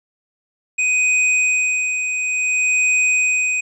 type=tone with tremolo; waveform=square; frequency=2500 Hz; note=D#7; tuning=8 cents sharp; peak=-14 dBFS; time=0.78-3.61 s; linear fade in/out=10 ms; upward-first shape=sine; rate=0.57 Hz; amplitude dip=50%; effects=resampled to 22050 Hz